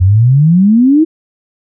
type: exponential sweep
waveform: sine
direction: up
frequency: 88 to 329.6 Hz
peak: -4 dBFS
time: 0-1.05 s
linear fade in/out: 20 ms
effects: none

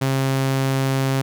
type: tone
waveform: sawtooth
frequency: 134.3 Hz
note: C3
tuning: 46 cents sharp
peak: -14 dBFS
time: 0.01-1.22 s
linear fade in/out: 10 ms
effects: none

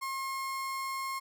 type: tone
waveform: 35% pulse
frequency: 1074 Hz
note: C6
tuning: 45 cents sharp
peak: -32 dBFS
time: 0.01-1.2 s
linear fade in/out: 20 ms
effects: none

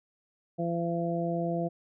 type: harmonic tone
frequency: 169.8 Hz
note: F3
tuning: 48 cents flat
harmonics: 1 / 2 / 3 / 4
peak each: -31 / -34 / -35 / -33 dBFS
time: 0.58-1.69 s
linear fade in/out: 20 ms
effects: none

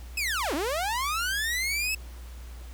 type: linear two-way sweep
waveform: sawtooth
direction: down then up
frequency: 2634 to 261.6 to 2634 Hz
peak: -23 dBFS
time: 0.17-1.95 s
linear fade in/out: 5 ms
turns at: 0.54 s
effects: added 60 Hz sine -39 dBFS peak until 2.73 s + pink hiss -52 dBFS RMS until 2.73 s

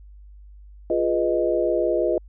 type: chord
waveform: sine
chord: F half-diminished seventh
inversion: none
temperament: equal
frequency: 349.2 / 415.3 / 493.9 / 622.3 Hz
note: F4 / Ab4 / Cb5 / Eb5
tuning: 0 / 0 / 0 / 0 cents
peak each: -23 / -27 / -25 / -23 dBFS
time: 0.9-2.18 s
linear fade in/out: 2 ms
effects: added 50 Hz sine -42 dBFS peak until 2.28 s

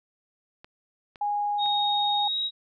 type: clicks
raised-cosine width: 0.3 ms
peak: -29 dBFS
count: 3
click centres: 0.645 / 1.158 / 1.66 s
type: tone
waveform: sine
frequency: 824 Hz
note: G#5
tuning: 14 cents flat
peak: -24 dBFS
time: 1.21-2.28 s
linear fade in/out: 5 ms
type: tone with pitch glide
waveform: sine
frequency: 3740 to 3814 Hz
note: A#7 to A#7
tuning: +5 to +39 cents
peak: -25 dBFS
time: 1.58-2.51 s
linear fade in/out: 50 ms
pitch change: +34 cents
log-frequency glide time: 2.21-2.38 s
effects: none

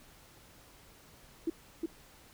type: tone with echo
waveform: sine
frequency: 329.6 Hz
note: E4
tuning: in tune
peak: -28 dBFS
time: 1.47-1.5 s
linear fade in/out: 5 ms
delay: 360 ms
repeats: 1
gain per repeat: -2 dB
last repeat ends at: 1.86 s
effects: pink hiss -58 dBFS RMS until 2.33 s

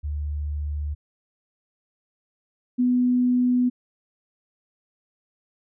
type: tone pair in turn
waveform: sine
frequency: 73.8 / 248.2 Hz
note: D2 / B3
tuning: +9 / +9 cents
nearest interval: octave + major sixth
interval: 2100 cents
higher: second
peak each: -25 / -17 dBFS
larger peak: second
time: 0.03-0.95 / 2.78-3.7 s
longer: neither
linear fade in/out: 20 ms
effects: none

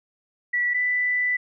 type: tone pair in turn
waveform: sine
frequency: 1951 / 1985.1 Hz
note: B6 / B6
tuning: -22 / +8 cents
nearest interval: unison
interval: 30 cents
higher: second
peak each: -20 dBFS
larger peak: neither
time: 0.53-0.74 / 0.74-1.37 s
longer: second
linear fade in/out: 10 ms
effects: none

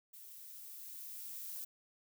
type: noise with level ramp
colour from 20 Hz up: violet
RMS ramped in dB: -54 to -44 dBFS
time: 0.13-1.65 s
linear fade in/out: 10 ms
effects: none

